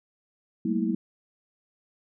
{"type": "tone cluster", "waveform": "sine", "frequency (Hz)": [191.2, 218.9, 235.2, 324], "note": ["G3", "A3", "A#3", "E4"], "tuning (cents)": [-43, -9, 16, -30], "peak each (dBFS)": -29, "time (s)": [0.65, 0.95], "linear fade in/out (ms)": 5, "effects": []}